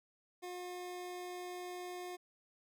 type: tone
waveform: 25% pulse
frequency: 358.8 Hz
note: F4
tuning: 47 cents sharp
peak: -39 dBFS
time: 0.42-2.17 s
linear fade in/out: 20 ms
effects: none